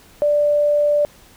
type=tone; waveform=sine; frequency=588 Hz; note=D5; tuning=2 cents sharp; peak=-13 dBFS; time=0.22-1.05 s; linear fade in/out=0 ms; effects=pink hiss -48 dBFS RMS until 1.36 s